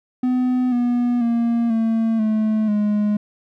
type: tone with pitch steps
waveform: triangle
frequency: 251.9 / 242.6 / 233.7 / 225.1 / 216.8 / 208.8 Hz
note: B3 / B3 / A#3 / A3 / A3 / G#3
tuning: +34 / -31 / +5 / +40 / -25 / +10 cents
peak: -14 dBFS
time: 0.23-3.17 s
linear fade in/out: 5 ms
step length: 490 ms
effects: none